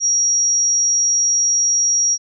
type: tone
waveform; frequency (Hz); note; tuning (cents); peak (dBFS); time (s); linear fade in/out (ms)
sine; 5680; F8; +28; -13; 0-2.18; 50
effects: none